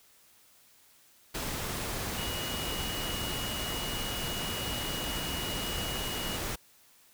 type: tone in noise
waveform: sine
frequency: 2900 Hz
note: F#7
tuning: 35 cents flat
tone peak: -38 dBFS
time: 2.17-6.37 s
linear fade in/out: 10 ms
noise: pink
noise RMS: -35 dBFS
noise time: 1.34-6.56 s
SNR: -6 dB
effects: white hiss -61 dBFS RMS until 7.13 s